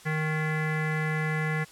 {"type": "tone with low-pass filter", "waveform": "square", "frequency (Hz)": 155.56, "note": "D#3", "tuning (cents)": 0, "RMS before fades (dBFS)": -28, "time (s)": [0.05, 1.65], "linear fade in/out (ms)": 20, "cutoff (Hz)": 1900, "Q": 8.4, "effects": ["white hiss -51 dBFS RMS until 1.71 s", "low-pass 10000 Hz 12 dB/octave"]}